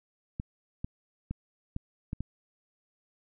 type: clicks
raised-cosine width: 5 ms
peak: -21 dBFS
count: 6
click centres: 0.399 / 0.845 / 1.31 / 1.764 / 2.131 / 2.206 s
effects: none